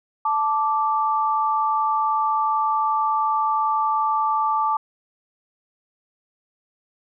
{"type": "tone pair together", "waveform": "sine", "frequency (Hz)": [877.3, 1171], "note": ["A5", "D6"], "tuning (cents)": [-5, -5], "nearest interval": "perfect fourth", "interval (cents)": 500, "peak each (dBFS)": -21, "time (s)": [0.25, 4.77], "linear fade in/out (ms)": 5, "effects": []}